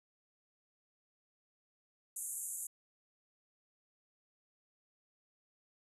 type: band-pass noise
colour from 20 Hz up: white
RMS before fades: -42 dBFS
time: 2.16-2.67 s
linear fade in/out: 5 ms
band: 6800 to 12000 Hz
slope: 96 dB/octave
effects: none